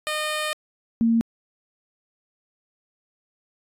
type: tone pair in turn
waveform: 10% pulse / sine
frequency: 611 / 229.3 Hz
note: D#5 / A#3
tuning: -32 / -28 cents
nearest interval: octave + perfect fourth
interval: 1696 cents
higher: first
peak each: -16 dBFS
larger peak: neither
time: 0.07-0.53 / 1.01-1.21 s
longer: first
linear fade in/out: 0 ms
effects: resampled to 32000 Hz